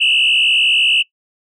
sine tone with frequency modulation, 2794 Hz, F7, in tune, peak -9 dBFS, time 0-1.03 s, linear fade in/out 20 ms, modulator 66.4 Hz, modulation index 2.7, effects noise-tail reverb RT60 0.1 s tail -20 dB re dry + tanh soft clip ceiling -7 dBFS

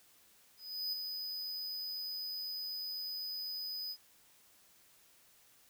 square tone with ADSR envelope, 4994 Hz, D#8, 6 cents sharp, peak -34 dBFS, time 0.57-3.97 s, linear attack 360 ms, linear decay 5 ms, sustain -5 dB, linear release 60 ms, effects white hiss -65 dBFS RMS until 5.69 s

